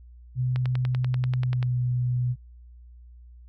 sine tone with pitch glide, 126.4 to 124.01 Hz, B2 to B2, +41 to +8 cents, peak -22 dBFS, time 0.35-2.36 s, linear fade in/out 50 ms, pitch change -33 cents, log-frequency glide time 1.32-1.77 s
click train, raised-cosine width 0.3 ms, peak -19 dBFS, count 12, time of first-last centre 0.56-1.628 s, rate 10.3 Hz
effects added 60 Hz sine -45 dBFS peak until 3.48 s

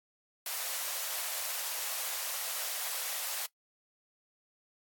white high-pass noise, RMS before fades -36 dBFS, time 0.46-3.46 s, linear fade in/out 2 ms, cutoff 500 Hz, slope 48 dB/octave, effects noise-tail reverb RT60 0.1 s tail -20 dB re dry + AAC 64 kbps

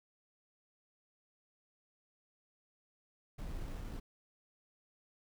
brown noise with sample-and-hold, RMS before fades -42 dBFS, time 3.38-4 s, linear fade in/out 10 ms, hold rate 4410 Hz, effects none

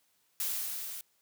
blue noise with level ramp, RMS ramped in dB -32 to -42 dBFS, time 0.4-1.01 s, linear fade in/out 2 ms, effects white hiss -72 dBFS RMS until 1.21 s + high-pass 80 Hz 12 dB/octave

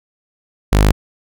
sawtooth tone, 51 Hz, G#1, 31 cents flat, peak -5 dBFS, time 0.72-0.92 s, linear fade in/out 10 ms, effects none

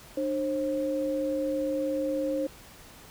sine tone pair together, 300 / 535 Hz, D4 / C5, +37 / +38 cents, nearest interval minor seventh, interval 1001 cents, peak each -30 / -28 dBFS, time 0.17-2.47 s, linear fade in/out 5 ms, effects pink hiss -50 dBFS RMS until 3.1 s

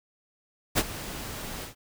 pink noise with ADSR envelope, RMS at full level -21 dBFS, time 0.75-1.75 s, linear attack 32 ms, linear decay 44 ms, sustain -16 dB, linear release 120 ms, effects none

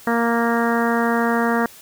harmonic tone, 233.1 Hz, A#3, in tune, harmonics 1 / 2 / 3 / 4 / 5 / 6 / 7 / 8, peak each -20 / -23 / -25 / -26 / -27 / -28 / -28 / -29 dBFS, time 0.07-1.66 s, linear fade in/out 2 ms, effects white hiss -44 dBFS RMS until 1.81 s

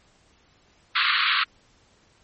pink band-pass noise, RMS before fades -22 dBFS, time 0.95-1.44 s, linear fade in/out 10 ms, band 1100 to 4400 Hz, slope 96 dB/octave, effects pink hiss -60 dBFS RMS until 2.23 s + MP3 32 kbps

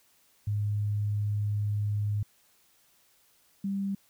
sine tone pair in turn, 103.83 / 197.03 Hz, G#2 / G3, 0 / +9 cents, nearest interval major seventh, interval 1109 cents, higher second, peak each -26 / -28 dBFS, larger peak first, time 0.47-2.23 / 3.64-3.95 s, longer first, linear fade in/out 5 ms, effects white hiss -65 dBFS RMS until 4.09 s

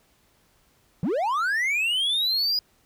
triangle linear sweep, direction up, 137.9 to 4972 Hz, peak -20 dBFS, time 1.03-2.59 s, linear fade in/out 2 ms, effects pink hiss -63 dBFS RMS until 2.85 s

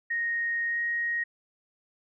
sine tone with pitch glide, 1864.7 to 1877.7 Hz, A#6 to A#6, 0 to +12 cents, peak -26 dBFS, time 0.1-1.24 s, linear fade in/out 10 ms, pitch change +12 cents, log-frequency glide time 0.68-0.8 s, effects none

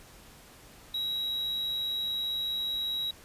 triangle tone, 3855 Hz, B7, 43 cents flat, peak -28 dBFS, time 0.94-3.11 s, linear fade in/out 5 ms, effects pink hiss -53 dBFS RMS until 3.24 s + resampled to 32000 Hz

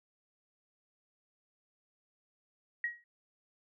sine tone with exponential decay, 1900 Hz, A#6, 33 cents sharp, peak -28 dBFS, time 2.84-3.04 s, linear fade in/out 2 ms, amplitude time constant 42 ms, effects none

